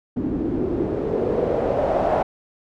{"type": "noise with low-pass filter sweep", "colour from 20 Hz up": "white", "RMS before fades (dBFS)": -22, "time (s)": [0.16, 2.23], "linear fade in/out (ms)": 10, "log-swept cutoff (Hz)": [270, 720], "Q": 3.5, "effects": []}